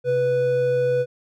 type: tone pair together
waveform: triangle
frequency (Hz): 130.93 / 493.9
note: C3 / B4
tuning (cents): +2 / 0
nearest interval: octave + major seventh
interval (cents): 2298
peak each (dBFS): -26 / -16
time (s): 0.04-1.06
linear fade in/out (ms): 50
effects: none